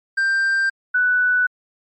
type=tone pair in turn; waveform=triangle / sine; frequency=1575 / 1486.6 Hz; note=G6 / F#6; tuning=+8 / +8 cents; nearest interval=minor second; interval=100 cents; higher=first; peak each=-14 dBFS; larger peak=neither; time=0.17-0.7 / 0.94-1.47 s; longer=neither; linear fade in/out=10 ms; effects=MP3 32 kbps